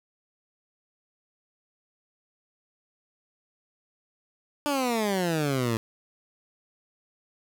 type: exponential sweep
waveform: 15% pulse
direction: down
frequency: 297.8 to 110 Hz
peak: -18 dBFS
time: 4.66-5.77 s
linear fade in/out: 0 ms
effects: none